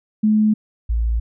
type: tone pair in turn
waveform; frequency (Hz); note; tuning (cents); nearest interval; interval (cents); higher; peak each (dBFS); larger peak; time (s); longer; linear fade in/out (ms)
sine; 214.3 / 56.76; A3 / A#1; -45 / -45; octave + major seventh; 2300; first; -12 / -16; first; 0.23-0.54 / 0.89-1.2; neither; 10
effects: none